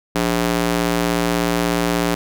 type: tone with high-pass filter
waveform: square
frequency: 58.27 Hz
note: A#1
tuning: in tune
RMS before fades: -19 dBFS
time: 0.15-2.15 s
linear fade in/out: 5 ms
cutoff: 220 Hz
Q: 0.81
effects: none